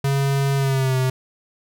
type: tone with pitch glide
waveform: square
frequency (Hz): 138.2 to 129.69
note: C#3 to C3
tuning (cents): -5 to -15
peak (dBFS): -18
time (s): 0.04-1.1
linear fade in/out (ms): 5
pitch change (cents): -110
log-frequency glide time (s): 0.56-0.97
effects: none